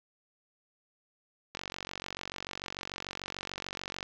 click train, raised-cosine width 0.2 ms, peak -19 dBFS, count 117, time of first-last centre 1.55-4.029 s, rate 46.8 Hz, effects low-pass 6000 Hz 12 dB/octave + 9-bit

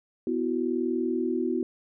sine chord, B suspended fourth, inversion none, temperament equal with one note detuned, 250 / 329.6 / 370 Hz, B3 / E4 / F#4, +21 / 0 / 0 cents, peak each -29 dBFS, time 0.27-1.63 s, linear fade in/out 2 ms, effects none

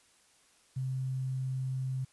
sine tone with quantisation, 130.81 Hz, C3, in tune, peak -31 dBFS, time 0.76-2.05 s, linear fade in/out 10 ms, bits 10, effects white hiss -65 dBFS RMS until 2.12 s + resampled to 24000 Hz

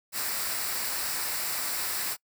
white noise with comb filter, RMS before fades -31 dBFS, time 0.12-2.17 s, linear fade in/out 50 ms, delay 0.31 ms, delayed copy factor -0.5, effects noise-tail reverb RT60 0.1 s tail -25 dB re dry

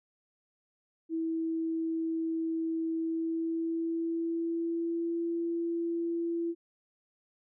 sine tone with pitch glide, 325.8 to 337.3 Hz, E4 to E4, -20 to +40 cents, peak -29 dBFS, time 1.09-6.55 s, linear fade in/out 50 ms, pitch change +60 cents, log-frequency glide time 2.94-5.24 s, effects none

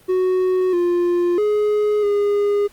triangle tone with pitch steps, 369.9 / 350.4 / 419.7 / 409 Hz, F#4 / F4 / G#4 / G#4, 0 / +6 / +18 / -26 cents, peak -13 dBFS, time 0.08-2.68 s, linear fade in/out 20 ms, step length 650 ms, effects pink hiss -51 dBFS RMS until 2.72 s + Opus 32 kbps

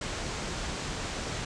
pink low-pass noise, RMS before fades -35 dBFS, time 0.01-1.45 s, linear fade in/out 5 ms, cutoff 8200 Hz, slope 48 dB/octave, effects none

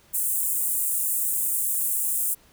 pink high-pass noise, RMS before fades -25 dBFS, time 0.13-2.35 s, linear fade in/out 20 ms, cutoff 8100 Hz, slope 48 dB/octave, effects pink hiss -57 dBFS RMS until 2.52 s

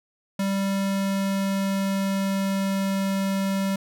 square tone with pitch glide, 195.8 to 194.56 Hz, G3 to G3, -2 to -13 cents, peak -23 dBFS, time 0.39-3.76 s, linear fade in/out 5 ms, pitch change -11 cents, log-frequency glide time 0.56-3.05 s, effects none

